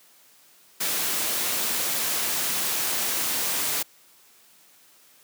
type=noise; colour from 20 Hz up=white; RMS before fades=-26 dBFS; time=0.8-3.83 s; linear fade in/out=10 ms; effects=white hiss -56 dBFS RMS until 5.23 s + high-pass 150 Hz 12 dB/octave